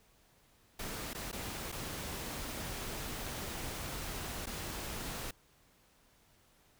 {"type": "noise with dropouts", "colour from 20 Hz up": "pink", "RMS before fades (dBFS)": -41, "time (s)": [0.79, 5.31], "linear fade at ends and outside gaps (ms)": 5, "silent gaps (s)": [[1.134, 1.147], [1.316, 1.327], [1.718, 1.723], [4.459, 4.468]], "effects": ["pink hiss -67 dBFS RMS until 6.79 s"]}